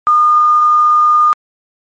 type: tone with quantisation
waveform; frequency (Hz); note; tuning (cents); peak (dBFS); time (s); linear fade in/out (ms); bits
sine; 1218; D#6; -37; -6; 0.07-1.33; 0; 6
effects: MP3 32 kbps